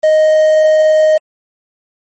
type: tone with quantisation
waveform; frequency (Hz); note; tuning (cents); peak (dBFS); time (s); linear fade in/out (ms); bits
triangle; 622.3; D#5; 0; -4; 0.03-1.18; 10; 5
effects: MP3 32 kbps